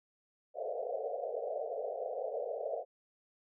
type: band-pass noise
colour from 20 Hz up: pink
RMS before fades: -38 dBFS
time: 0.54-2.85 s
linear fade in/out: 50 ms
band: 440 to 720 Hz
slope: 96 dB/octave
effects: none